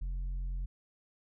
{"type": "tone with tanh clipping", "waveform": "triangle", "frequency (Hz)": 44.47, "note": "F1", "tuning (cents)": 32, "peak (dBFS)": -34, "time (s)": [0.01, 0.66], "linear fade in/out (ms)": 10, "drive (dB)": 9, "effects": []}